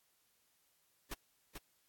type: noise with echo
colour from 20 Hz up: pink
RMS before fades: -41 dBFS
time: 1.11-1.14 s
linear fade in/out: 5 ms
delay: 440 ms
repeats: 1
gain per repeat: -5 dB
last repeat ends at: 1.58 s
effects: white hiss -75 dBFS RMS until 1.88 s + AAC 64 kbps